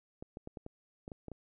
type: clicks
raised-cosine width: 2 ms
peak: -30 dBFS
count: 9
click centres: 0.225 / 0.371 / 0.474 / 0.572 / 0.664 / 1.079 / 1.118 / 1.283 / 1.317 s
effects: none